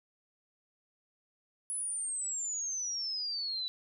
sine exponential sweep, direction down, 10330 to 3931 Hz, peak -33 dBFS, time 1.7-3.68 s, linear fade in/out 0 ms, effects none

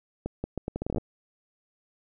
accelerating click train, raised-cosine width 2 ms, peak -17 dBFS, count 13, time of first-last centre 0.26-0.982 s, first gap 180 ms, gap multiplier 0.76, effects none

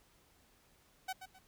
sawtooth tone with echo, 755 Hz, F#5, 35 cents sharp, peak -33 dBFS, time 1.08-1.13 s, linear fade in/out 10 ms, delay 130 ms, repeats 2, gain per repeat -10 dB, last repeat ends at 1.39 s, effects pink hiss -68 dBFS RMS until 1.47 s

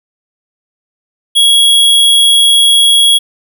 square tone, 3322 Hz, G#7, in tune, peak -5 dBFS, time 1.35-3.19 s, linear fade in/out 20 ms, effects none

